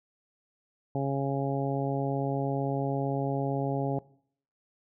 harmonic tone, 137.8 Hz, C#3, 10 cents flat, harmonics 1 / 2 / 3 / 4 / 5 / 6, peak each -30 / -33 / -35 / -36 / -37 / -38 dBFS, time 0.95-3.99 s, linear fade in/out 2 ms, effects noise-tail reverb RT60 0.6 s tail -20 dB re dry

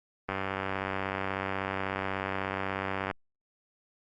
click train, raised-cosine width 0.5 ms, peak -16 dBFS, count 273, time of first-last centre 0.29-3.112 s, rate 96.4 Hz, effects Opus 24 kbps

